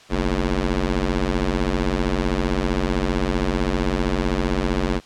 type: ring-modulated tone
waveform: 15% pulse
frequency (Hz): 92.5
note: F#2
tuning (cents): 0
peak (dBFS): -10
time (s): 0.09-5.01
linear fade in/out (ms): 50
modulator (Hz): 131
effects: white hiss -47 dBFS RMS until 5.05 s + low-pass 5000 Hz 12 dB/octave